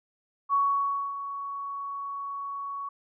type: tone with ADSR envelope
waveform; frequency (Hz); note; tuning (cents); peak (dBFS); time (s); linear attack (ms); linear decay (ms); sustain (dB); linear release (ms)
sine; 1118; C#6; +14; -20; 0.49-2.89; 45; 600; -12; 6
effects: none